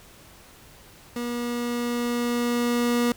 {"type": "tone with level ramp", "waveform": "30% pulse", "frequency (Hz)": 240, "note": "B3", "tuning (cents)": -49, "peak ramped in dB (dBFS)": [-25, -17], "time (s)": [1.16, 3.12], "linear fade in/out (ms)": 2, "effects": ["pink hiss -50 dBFS RMS until 3.16 s"]}